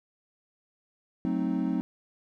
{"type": "chord", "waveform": "triangle", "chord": "F# diminished seventh", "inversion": "none", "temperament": "equal", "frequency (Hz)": [185, 220, 261.6, 311.1], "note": ["F#3", "A3", "C4", "Eb4"], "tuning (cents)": [0, 0, 0, 0], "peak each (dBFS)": [-29, -31, -28, -30], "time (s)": [1.25, 1.81], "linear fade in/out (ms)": 0, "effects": []}